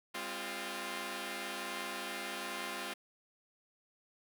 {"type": "chord", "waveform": "5% pulse", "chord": "F minor", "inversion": "first", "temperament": "equal with one note detuned", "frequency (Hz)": [202.8, 261.6, 349.2], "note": ["Ab3", "C4", "F4"], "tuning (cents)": [-41, 0, 0], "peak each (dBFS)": [-33, -33, -30], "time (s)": [0.14, 2.94], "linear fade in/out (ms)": 10, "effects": []}